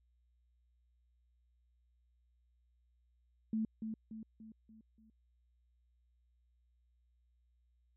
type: tone with echo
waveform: sine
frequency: 220 Hz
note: A3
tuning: in tune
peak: -32 dBFS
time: 3.53-3.65 s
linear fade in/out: 2 ms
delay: 290 ms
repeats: 5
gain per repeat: -6 dB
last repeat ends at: 5.1 s
effects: added 60 Hz sine -70 dBFS peak until 7.96 s